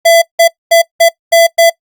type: tone bursts at uneven times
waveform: square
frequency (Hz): 670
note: E5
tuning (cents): +28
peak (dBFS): -4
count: 6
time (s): 0.05-0.22 / 0.39-0.48 / 0.71-0.82 / 1-1.09 / 1.32-1.47 / 1.58-1.7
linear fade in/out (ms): 10
effects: noise-tail reverb RT60 0.1 s tail -21 dB re dry + Opus 48 kbps